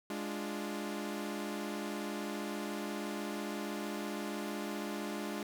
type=chord; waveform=sawtooth; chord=D diminished; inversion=second; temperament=equal; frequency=207.7 / 293.7 / 349.2 Hz; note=Ab3 / D4 / F4; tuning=0 / 0 / 0 cents; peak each=-36 / -38 / -39 dBFS; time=0.1-5.43 s; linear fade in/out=2 ms; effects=none